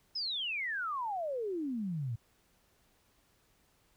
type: exponential sweep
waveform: sine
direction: down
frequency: 5274 to 108.9 Hz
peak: -33 dBFS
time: 0.15-2.16 s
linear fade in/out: 10 ms
effects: pink hiss -70 dBFS RMS until 3.96 s